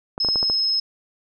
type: clicks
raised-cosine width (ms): 1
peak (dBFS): -15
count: 6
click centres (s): 0.179 / 0.248 / 0.287 / 0.358 / 0.429 / 0.499
type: tone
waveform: sine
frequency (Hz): 5170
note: E8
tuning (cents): -34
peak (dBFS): -18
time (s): 0.2-0.8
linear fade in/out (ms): 5
effects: none